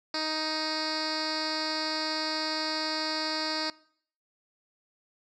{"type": "tone with low-pass filter", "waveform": "10% pulse", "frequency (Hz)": 312.2, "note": "D#4", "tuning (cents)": 6, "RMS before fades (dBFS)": -31, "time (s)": [0.14, 3.7], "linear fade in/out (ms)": 2, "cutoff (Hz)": 4800, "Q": 5.6, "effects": ["noise-tail reverb RT60 0.6 s tail -22 dB re dry"]}